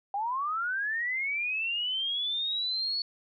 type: linear sweep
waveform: sine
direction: up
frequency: 776 to 4435 Hz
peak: -28 dBFS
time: 0.14-3.02 s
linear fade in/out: 2 ms
effects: none